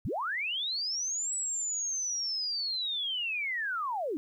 sine linear two-way sweep, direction up then down, 54.2 to 7902 to 269.7 Hz, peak -30 dBFS, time 0.05-4.17 s, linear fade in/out 0 ms, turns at 1.35 s, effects 11-bit

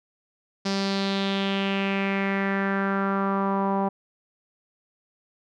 sawtooth tone with low-pass filter sweep, 196 Hz, G3, in tune, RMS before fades -25 dBFS, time 0.65-3.89 s, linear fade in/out 10 ms, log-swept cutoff 5100 to 880 Hz, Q 3.7, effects none

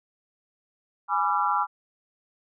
sine chord, G# diminished seventh, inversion none, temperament equal with one note detuned, 830.6 / 987.8 / 1174.7 / 1361.9 Hz, G#5 / B5 / D6 / F6, 0 / 0 / 0 / -44 cents, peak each -27 dBFS, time 1.08-1.67 s, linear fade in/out 50 ms, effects none

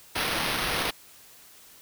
white noise with sample-and-hold, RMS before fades -28 dBFS, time 0.15-0.91 s, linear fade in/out 10 ms, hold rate 7350 Hz, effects white hiss -52 dBFS RMS until 1.81 s

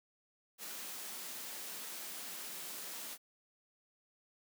white high-pass noise, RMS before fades -45 dBFS, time 0.58-3.18 s, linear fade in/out 50 ms, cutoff 160 Hz, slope 96 dB/octave, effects none

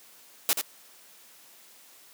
white noise with echo, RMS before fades -23 dBFS, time 0.49-0.53 s, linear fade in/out 0 ms, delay 82 ms, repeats 1, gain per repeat -6 dB, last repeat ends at 0.612 s, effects white hiss -54 dBFS RMS until 2.13 s + high-pass 200 Hz 12 dB/octave

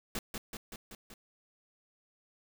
pink noise with echo, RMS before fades -36 dBFS, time 0.15-0.19 s, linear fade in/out 2 ms, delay 190 ms, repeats 5, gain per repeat -3 dB, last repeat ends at 1.14 s, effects none

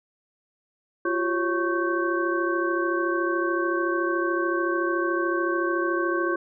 sine tone cluster, 345.2 / 378.9 / 552 / 1107 / 1548 Hz, F4 / F#4 / C#5 / C#6 / G6, -20 / +41 / -7 / -3 / -22 cents, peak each -25 / -32 / -32 / -29 / -29 dBFS, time 1.05-6.36 s, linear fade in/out 5 ms, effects none

